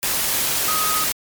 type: tone in noise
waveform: sine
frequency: 1257 Hz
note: D#6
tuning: 17 cents sharp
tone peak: -22 dBFS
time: 0.68-1.04 s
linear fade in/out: 0 ms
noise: white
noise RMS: -21 dBFS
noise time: 0.03-1.12 s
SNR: -4 dB
effects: MP3 96 kbps